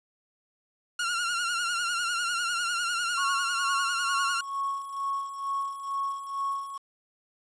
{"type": "tone with vibrato", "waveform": "sawtooth", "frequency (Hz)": 1404, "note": "F6", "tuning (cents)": 9, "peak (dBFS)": -23, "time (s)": [0.99, 4.41], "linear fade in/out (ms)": 5, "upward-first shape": "triangle", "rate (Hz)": 10, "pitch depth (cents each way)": 76}
{"type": "tone with tremolo", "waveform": "sine", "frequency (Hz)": 1103, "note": "C#6", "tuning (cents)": -9, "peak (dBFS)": -26, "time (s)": [3.17, 6.78], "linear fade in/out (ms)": 10, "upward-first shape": "sine", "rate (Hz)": 2.2, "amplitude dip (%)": 70}
{"effects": ["resampled to 22050 Hz", "8-bit"]}